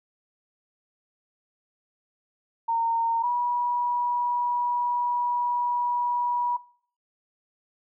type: tone pair in turn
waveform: sine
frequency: 919 / 969.2 Hz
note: A#5 / B5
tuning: -25 / -33 cents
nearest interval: minor second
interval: 92 cents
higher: second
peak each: -22 dBFS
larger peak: neither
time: 2.68-3.23 / 3.23-6.57 s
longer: second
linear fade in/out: 10 ms
effects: noise-tail reverb RT60 0.5 s tail -20 dB re dry